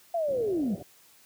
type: linear sweep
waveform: sine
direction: down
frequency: 698.5 to 178.6 Hz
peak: -25 dBFS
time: 0.14-0.75 s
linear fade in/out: 5 ms
type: low-pass noise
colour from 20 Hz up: white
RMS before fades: -42 dBFS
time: 0.28-0.83 s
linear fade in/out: 5 ms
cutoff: 710 Hz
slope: 96 dB/octave
effects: white hiss -58 dBFS RMS until 1.25 s + high-pass 80 Hz 12 dB/octave